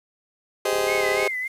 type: chord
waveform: 35% pulse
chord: Ab major seventh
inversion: third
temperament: just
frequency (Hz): 389.3 / 415.3 / 519.1 / 623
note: G4 / Ab4 / C5 / Eb5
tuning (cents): -12 / 0 / -14 / +2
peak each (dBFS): -25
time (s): 0.65-1.28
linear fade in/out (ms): 5
type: click train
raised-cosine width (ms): 1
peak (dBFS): -25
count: 19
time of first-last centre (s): 0.73-1.229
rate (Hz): 36.1
type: tone with vibrato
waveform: sine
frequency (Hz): 2093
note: C7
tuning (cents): 0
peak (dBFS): -25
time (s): 0.87-1.48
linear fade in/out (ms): 10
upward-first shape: sine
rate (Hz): 3.4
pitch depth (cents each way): 86
effects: resampled to 32000 Hz + 8-bit